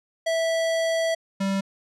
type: tone pair in turn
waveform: square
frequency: 656 / 195.03 Hz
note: E5 / G3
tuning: -9 / -9 cents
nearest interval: octave + major sixth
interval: 2100 cents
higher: first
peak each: -22 / -23 dBFS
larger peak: first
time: 0.26-1.15 / 1.4-1.61 s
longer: first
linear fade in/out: 10 ms
effects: low-pass 8000 Hz 12 dB/octave